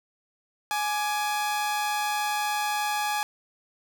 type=tone pair together; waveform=sawtooth; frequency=836.9 / 1182 Hz; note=G#5 / D6; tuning=+13 / +11 cents; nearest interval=tritone; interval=598 cents; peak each=-22 / -31 dBFS; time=0.71-3.23 s; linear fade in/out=0 ms; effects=none